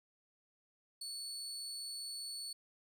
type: tone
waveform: 30% pulse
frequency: 4435 Hz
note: C#8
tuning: in tune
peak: -39 dBFS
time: 1.01-2.53 s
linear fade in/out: 5 ms
effects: none